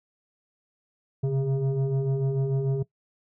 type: tone with frequency modulation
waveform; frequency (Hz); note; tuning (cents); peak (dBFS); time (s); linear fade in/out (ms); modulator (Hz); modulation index
sine; 137.4; C#3; -15; -21; 1.23-2.83; 10; 268; 0.78
effects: noise-tail reverb RT60 0.1 s tail -20 dB re dry + tanh soft clip ceiling -19 dBFS